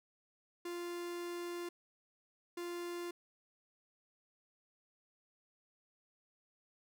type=tone bursts at uneven times; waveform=45% pulse; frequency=348.3 Hz; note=F4; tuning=5 cents flat; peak=-40 dBFS; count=2; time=0.65-1.69 / 2.57-3.11 s; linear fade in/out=5 ms; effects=none